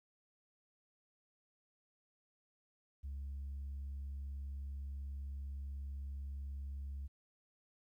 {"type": "tone", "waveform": "sine", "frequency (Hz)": 69.3, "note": "C#2", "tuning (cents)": 0, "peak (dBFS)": -39, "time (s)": [3.03, 7.08], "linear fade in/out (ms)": 20, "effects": ["tanh soft clip ceiling -39 dBFS", "13-bit"]}